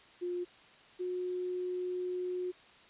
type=tone pair in turn; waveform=sine; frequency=354.7 / 362.2 Hz; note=F4 / F#4; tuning=+27 / -37 cents; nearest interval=unison; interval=36 cents; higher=second; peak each=-33 / -33 dBFS; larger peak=neither; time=0.21-0.45 / 0.99-2.52 s; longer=second; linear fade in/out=20 ms; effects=white hiss -58 dBFS RMS until 2.89 s + resampled to 8000 Hz